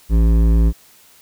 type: tone with hard clipping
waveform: triangle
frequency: 55.8 Hz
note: A1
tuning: 25 cents sharp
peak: -12 dBFS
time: 0.09-0.73 s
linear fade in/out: 50 ms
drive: 16 dB
effects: white hiss -49 dBFS RMS until 1.21 s